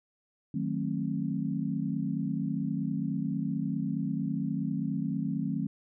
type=chord; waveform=sine; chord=D# diminished seventh; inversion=none; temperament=equal with one note detuned; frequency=155.56 / 185 / 220 / 268.4 Hz; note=D#3 / F#3 / A3 / C4; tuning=0 / 0 / 0 / +44 cents; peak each=-34 dBFS; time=0.54-5.67 s; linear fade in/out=5 ms; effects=none